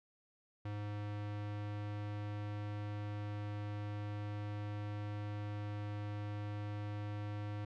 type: tone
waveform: square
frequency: 103.83 Hz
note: G#2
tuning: in tune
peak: -40 dBFS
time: 0.65-7.65 s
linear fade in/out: 5 ms
effects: low-pass 3000 Hz 12 dB/octave